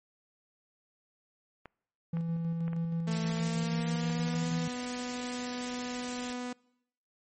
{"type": "clicks", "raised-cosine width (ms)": 0.5, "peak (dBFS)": -30, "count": 10, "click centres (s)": [1.657, 2.17, 2.68, 2.732, 3.295, 3.372, 3.959, 4.099, 4.282, 4.341]}
{"type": "tone with tremolo", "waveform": "triangle", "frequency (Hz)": 166.5, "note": "E3", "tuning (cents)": 18, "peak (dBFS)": -27, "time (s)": [2.13, 4.68], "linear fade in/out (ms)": 5, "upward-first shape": "square", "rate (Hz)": 6.3, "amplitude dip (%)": 25}
{"type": "tone with pitch glide", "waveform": "sawtooth", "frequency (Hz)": [222.8, 247.2], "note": ["A3", "B3"], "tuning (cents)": [22, 2], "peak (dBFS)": -31, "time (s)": [3.07, 6.53], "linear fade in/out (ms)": 5, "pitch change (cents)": 180, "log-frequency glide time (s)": [3.25, 4.53]}
{"type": "band-stop noise", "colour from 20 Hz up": "white", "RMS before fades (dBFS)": -41, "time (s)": [3.11, 6.33], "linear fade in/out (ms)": 2, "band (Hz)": [700, 1600], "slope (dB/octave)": 96}
{"effects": ["noise-tail reverb RT60 0.8 s tail -25 dB re dry", "MP3 32 kbps"]}